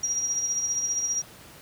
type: tone with tremolo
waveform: sine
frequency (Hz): 5710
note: F8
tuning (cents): +37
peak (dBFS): -22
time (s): 0.03-1.22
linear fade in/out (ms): 5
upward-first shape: triangle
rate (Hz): 15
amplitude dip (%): 55
effects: pink hiss -48 dBFS RMS until 1.61 s + high-pass 60 Hz 12 dB/octave